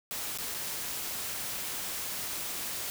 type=noise with dropouts; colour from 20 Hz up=white; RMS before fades=-36 dBFS; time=0.11-2.9 s; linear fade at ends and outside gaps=0 ms; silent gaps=0.375-0.386 / 0.542-0.546 s; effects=none